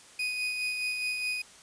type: tone with tremolo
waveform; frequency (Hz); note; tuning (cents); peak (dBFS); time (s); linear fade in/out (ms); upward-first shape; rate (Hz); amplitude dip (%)
35% pulse; 2489; D#7; 0; -26; 0.19-1.42; 5; sine; 4.8; 35
effects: white hiss -53 dBFS RMS until 1.62 s + resampled to 22050 Hz